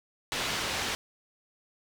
white low-pass noise, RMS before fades -32 dBFS, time 0.32-0.95 s, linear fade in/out 0 ms, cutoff 4200 Hz, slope 12 dB/octave, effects none

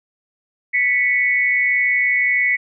sine tone pair together, 1975.5 / 2217 Hz, B6 / C#7, 0 / 0 cents, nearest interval major second, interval 200 cents, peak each -17 dBFS, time 0.73-2.57 s, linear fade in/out 20 ms, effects none

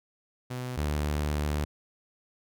sawtooth tone pair in turn, 125.7 / 74.33 Hz, B2 / D2, +31 / +21 cents, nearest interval major sixth, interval 910 cents, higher first, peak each -29 / -23 dBFS, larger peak second, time 0.5-0.77 / 0.77-1.65 s, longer second, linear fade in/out 10 ms, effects none

